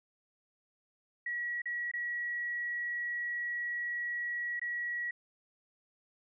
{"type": "tone with dropouts", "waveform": "sine", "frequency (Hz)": 1921, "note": "B6", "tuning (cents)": -48, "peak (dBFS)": -33, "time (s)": [1.26, 5.11], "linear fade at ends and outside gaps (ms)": 5, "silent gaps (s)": [[1.619, 1.656], [1.915, 1.936], [4.596, 4.615]], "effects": []}